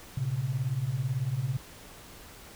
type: beating tone pair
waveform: sine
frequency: 116.54 / 134.54 Hz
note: A#2 / C3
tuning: 0 / +49 cents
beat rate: 18 Hz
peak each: -32 / -29 dBFS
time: 0.17-1.57 s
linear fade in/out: 5 ms
effects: pink hiss -49 dBFS RMS until 2.55 s